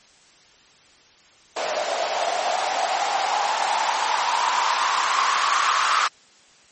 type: noise with band-pass filter sweep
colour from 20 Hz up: blue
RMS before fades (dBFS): -22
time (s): 1.56-6.08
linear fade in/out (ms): 10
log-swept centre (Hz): 620 to 1200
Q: 6.1
effects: white hiss -53 dBFS RMS until 6.71 s + MP3 32 kbps